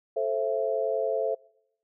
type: tone cluster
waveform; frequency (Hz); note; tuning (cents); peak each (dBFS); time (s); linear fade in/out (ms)
sine; 438.6 / 529 / 667; A4 / C5 / E5; -6 / +19 / +20; -29; 0.16-1.35; 10
effects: noise-tail reverb RT60 0.8 s tail -25 dB re dry